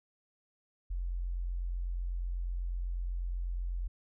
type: tone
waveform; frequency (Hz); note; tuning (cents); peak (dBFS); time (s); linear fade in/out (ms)
sine; 44.05; F1; +16; -32; 0.9-3.88; 10
effects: none